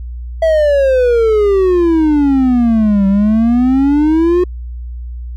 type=exponential two-way sweep; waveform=triangle; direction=down then up; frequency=659.3 to 193.6 to 364.4 Hz; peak=-6 dBFS; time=0.42-4.44 s; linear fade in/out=5 ms; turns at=3.07 s; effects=added 60 Hz sine -22 dBFS peak until 5.36 s